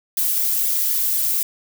violet noise with flanger, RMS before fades -20 dBFS, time 0.17-1.43 s, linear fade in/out 2 ms, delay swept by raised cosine 0.71 to 2.71 ms, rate 4 Hz, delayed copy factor -0.6, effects none

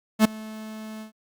45% pulse tone with ADSR envelope, 217.6 Hz, A3, 19 cents flat, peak -11 dBFS, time 0.19-1.12 s, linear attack 58 ms, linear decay 8 ms, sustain -24 dB, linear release 110 ms, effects Opus 48 kbps

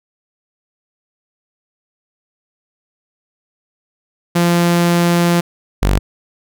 sawtooth tone pair in turn, 172.5 / 48.41 Hz, F3 / G1, -21 / -21 cents, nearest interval octave + minor seventh, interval 2200 cents, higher first, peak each -7 dBFS, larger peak neither, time 4.35-5.41 / 5.82-5.99 s, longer first, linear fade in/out 10 ms, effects none

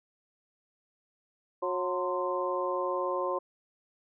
harmonic tone with a mistuned harmonic, 181.8 Hz, F#3, 30 cents flat, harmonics 2 / 3 / 4 / 5 / 6, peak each -34 / -32 / -42 / -38 / -33 dBFS, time 1.62-3.39 s, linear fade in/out 10 ms, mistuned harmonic 6, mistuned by -78 cents, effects none

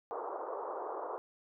pink band-pass noise, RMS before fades -40 dBFS, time 0.11-1.18 s, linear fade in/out 0 ms, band 380 to 1200 Hz, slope 48 dB/octave, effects none

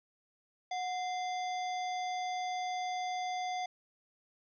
harmonic tone with a mistuned harmonic, 692 Hz, F5, 16 cents flat, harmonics 1 / 3 / 5 / 7 / 9, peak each -34 / -44 / -48 / -51 / -53 dBFS, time 0.71-3.66 s, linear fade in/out 5 ms, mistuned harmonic 1, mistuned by +100 cents, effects none

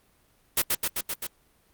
white noise with echo, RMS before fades -22 dBFS, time 0.57-0.62 s, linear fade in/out 5 ms, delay 130 ms, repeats 5, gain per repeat -2 dB, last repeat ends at 1.27 s, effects pink hiss -64 dBFS RMS until 1.73 s + Opus 32 kbps

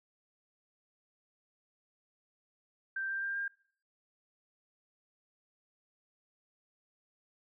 sine tone with pitch steps, 1568 / 1579.8 / 1591.7 / 1603.7 Hz, G6 / G6 / G6 / G6, 0 / +13 / +26 / +39 cents, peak -33 dBFS, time 2.96-3.48 s, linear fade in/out 5 ms, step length 130 ms, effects noise-tail reverb RT60 0.6 s tail -23 dB re dry

